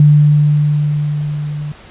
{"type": "tone with level ramp", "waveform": "sine", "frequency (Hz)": 148.3, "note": "D3", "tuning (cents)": 17, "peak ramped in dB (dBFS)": [-3, -20], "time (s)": [0, 1.72], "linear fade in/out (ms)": 2, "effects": ["pink hiss -39 dBFS RMS until 1.9 s", "resampled to 8000 Hz"]}